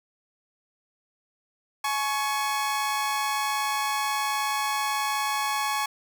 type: tone pair together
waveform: sawtooth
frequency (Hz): 846.2 / 1108.7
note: G#5 / C#6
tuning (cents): +32 / 0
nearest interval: perfect fourth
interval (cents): 468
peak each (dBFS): -24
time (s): 1.84-5.86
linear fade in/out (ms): 5
effects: none